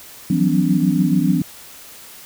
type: tone cluster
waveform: sine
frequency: 164.8 / 181.8 / 188.8 / 252.5 / 287.2 Hz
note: E3 / F#3 / F#3 / B3 / D4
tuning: 0 / -30 / +35 / +39 / -39 cents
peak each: -20 dBFS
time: 0.3-1.42 s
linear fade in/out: 5 ms
effects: white hiss -40 dBFS RMS until 2.25 s